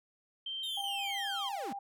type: tone with pitch glide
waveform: sine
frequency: 3136 to 3178 Hz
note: G7 to G7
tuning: 0 to +23 cents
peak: -36 dBFS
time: 0.46-1.49 s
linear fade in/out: 5 ms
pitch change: +23 cents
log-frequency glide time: 1.05-1.22 s
type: linear sweep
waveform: 45% pulse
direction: down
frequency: 3770 to 186.2 Hz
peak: -39 dBFS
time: 0.63-1.73 s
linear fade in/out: 5 ms
type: tone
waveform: sine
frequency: 797 Hz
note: G5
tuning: 28 cents sharp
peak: -38 dBFS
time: 0.77-1.79 s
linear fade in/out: 5 ms
effects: none